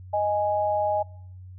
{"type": "tone pair together", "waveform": "sine", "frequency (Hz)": [622.3, 830.7], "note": ["D#5", "G#5"], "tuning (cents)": [0, 0], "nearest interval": "perfect fourth", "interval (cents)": 500, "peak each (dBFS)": [-24, -24], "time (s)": [0.13, 1.03], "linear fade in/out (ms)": 10, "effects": ["noise-tail reverb RT60 0.7 s tail -25 dB re dry", "added 92 Hz sine -40 dBFS peak until 1.58 s"]}